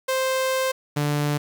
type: tone pair in turn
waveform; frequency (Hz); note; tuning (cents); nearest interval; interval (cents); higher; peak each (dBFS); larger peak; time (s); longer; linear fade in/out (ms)
sawtooth; 523.3 / 146.85; C5 / D3; 0 / 0; octave + minor seventh; 2200; first; -17; neither; 0.08-0.72 / 0.96-1.38; first; 10
effects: 8-bit